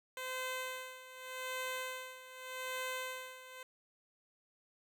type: tone with tremolo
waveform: 10% pulse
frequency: 514 Hz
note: C5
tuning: 31 cents flat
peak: -29 dBFS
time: 0.17-3.63 s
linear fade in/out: 2 ms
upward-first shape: sine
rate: 0.84 Hz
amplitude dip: 80%
effects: none